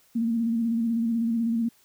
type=tone with vibrato; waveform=sine; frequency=230 Hz; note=A#3; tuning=23 cents flat; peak=-22 dBFS; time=0.15-1.69 s; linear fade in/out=10 ms; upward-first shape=square; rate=16 Hz; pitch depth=35 cents each way; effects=white hiss -61 dBFS RMS until 1.84 s